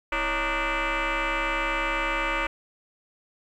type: tone with frequency modulation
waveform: sine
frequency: 558 Hz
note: C#5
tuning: 11 cents sharp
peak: -22 dBFS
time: 0.12-2.47 s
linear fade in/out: 5 ms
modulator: 296 Hz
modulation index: 7.2
effects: tanh soft clip ceiling -21 dBFS + 10-bit